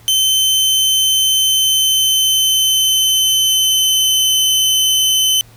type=tone with pitch glide; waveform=sawtooth; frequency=3079 to 3051 Hz; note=G7 to G7; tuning=-32 to -48 cents; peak=-8 dBFS; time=0.08-5.41 s; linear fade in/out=0 ms; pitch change=-16 cents; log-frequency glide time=1.35-4.39 s; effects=added 114 Hz sine -43 dBFS peak until 5.56 s + pink hiss -47 dBFS RMS until 5.56 s